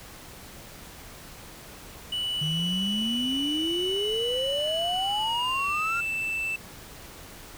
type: tone with pitch glide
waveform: triangle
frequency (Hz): 2960 to 2652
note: F#7 to E7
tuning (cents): 0 to +10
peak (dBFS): -25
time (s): 2.12-6.56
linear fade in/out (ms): 5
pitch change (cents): -190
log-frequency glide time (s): 5.18-5.82
type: exponential sweep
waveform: sine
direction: up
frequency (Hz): 150 to 1416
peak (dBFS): -26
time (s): 2.41-6.01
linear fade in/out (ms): 10
effects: tanh soft clip ceiling -19 dBFS + pink hiss -45 dBFS RMS until 7.57 s